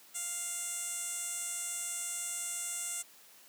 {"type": "tone with band-pass filter", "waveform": "15% pulse", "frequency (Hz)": 698, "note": "F5", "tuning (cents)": -1, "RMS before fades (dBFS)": -38, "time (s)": [0.14, 3.03], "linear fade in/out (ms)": 20, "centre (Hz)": 8900, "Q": 8.7, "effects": ["white hiss -58 dBFS RMS until 3.48 s", "high-pass 200 Hz 12 dB/octave"]}